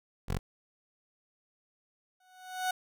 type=tone; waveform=15% pulse; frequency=45.8 Hz; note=F#1; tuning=17 cents flat; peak=-24 dBFS; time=0.28-0.39 s; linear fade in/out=10 ms
type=tone with exponential growth; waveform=30% pulse; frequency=740 Hz; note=F#5; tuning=in tune; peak=-24 dBFS; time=2.2-2.71 s; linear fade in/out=5 ms; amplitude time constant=110 ms
effects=none